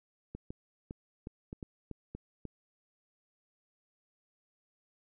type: clicks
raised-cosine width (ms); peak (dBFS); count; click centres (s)
3; -28; 9; 0.35 / 0.505 / 0.909 / 1.271 / 1.529 / 1.628 / 1.913 / 2.15 / 2.453
effects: none